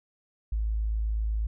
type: tone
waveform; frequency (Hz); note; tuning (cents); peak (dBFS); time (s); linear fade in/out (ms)
sine; 54; A1; -32; -25; 0.52-1.47; 5
effects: none